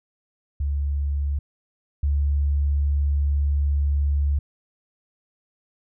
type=tone pair in turn; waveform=sine; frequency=71.2 / 71.52 Hz; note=C#2 / D2; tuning=+47 / -45 cents; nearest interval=unison; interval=8 cents; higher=second; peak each=-21 / -18 dBFS; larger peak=second; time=0.6-1.39 / 2.03-4.39 s; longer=second; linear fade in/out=5 ms; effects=none